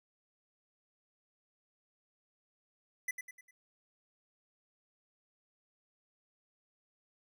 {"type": "tone with echo", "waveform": "square", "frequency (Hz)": 2000, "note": "B6", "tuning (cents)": 21, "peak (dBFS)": -33, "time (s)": [3.08, 3.11], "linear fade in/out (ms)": 5, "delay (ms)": 100, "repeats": 4, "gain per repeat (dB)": -7, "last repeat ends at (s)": 3.51, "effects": []}